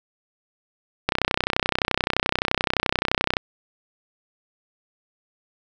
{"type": "click train", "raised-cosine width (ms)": 0.3, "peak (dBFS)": -3, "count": 73, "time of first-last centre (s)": [1.09, 3.368], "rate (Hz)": 31.6, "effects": []}